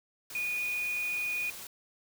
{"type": "tone in noise", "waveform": "sine", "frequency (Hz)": 2462, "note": "D#7", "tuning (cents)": -19, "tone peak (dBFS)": -30, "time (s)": [0.35, 1.5], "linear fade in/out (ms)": 2, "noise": "white", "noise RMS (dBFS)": -44, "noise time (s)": [0.3, 1.67], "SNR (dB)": 11, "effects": []}